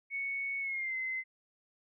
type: tone with pitch glide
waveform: sine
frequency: 2217 to 2057 Hz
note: C#7 to C7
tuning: 0 to -30 cents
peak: -33 dBFS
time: 0.1-1.24 s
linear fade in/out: 50 ms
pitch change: -130 cents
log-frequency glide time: 0.6-0.96 s
effects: none